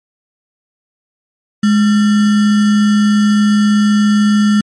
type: tone with sample-and-hold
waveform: sine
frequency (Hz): 208.8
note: G#3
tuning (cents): +10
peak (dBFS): -7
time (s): 1.63-4.61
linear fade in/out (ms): 5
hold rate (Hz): 1575
effects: low-pass 8000 Hz 12 dB/octave + MP3 48 kbps